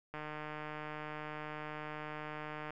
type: click train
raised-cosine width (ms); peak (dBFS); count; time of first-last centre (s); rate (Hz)
0.5; -28; 391; 0.14-2.706; 152
effects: none